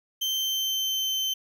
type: tone with pitch glide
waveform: 35% pulse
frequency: 3115 to 3090 Hz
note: G7 to G7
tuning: -12 to -26 cents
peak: -23 dBFS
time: 0.21-1.34 s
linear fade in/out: 10 ms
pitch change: -14 cents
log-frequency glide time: 0.34-1.12 s
effects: none